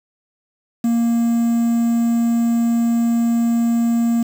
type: tone with quantisation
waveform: triangle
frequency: 233.1 Hz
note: A#3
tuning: in tune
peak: -12 dBFS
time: 0.84-4.23 s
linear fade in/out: 5 ms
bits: 6
effects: none